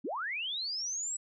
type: linear sweep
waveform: sine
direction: up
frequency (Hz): 190.5 to 7902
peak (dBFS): -33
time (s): 0.04-1.17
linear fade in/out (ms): 10
effects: none